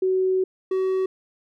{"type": "tone pair in turn", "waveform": ["sine", "triangle"], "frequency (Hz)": [374.9, 377.5], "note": ["F#4", "F#4"], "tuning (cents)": [23, 35], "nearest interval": "unison", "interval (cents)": 12, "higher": "second", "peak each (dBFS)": -18, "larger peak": "neither", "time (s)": [[0.02, 0.44], [0.71, 1.06]], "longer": "first", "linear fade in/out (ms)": 5, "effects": []}